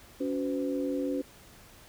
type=tone cluster; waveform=sine; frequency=280.8 / 367.2 / 507 Hz; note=C#4 / F#4 / B4; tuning=+22 / -13 / +45 cents; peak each=-30 / -36 / -34 dBFS; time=0.2-1.22 s; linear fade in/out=10 ms; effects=pink hiss -54 dBFS RMS until 1.88 s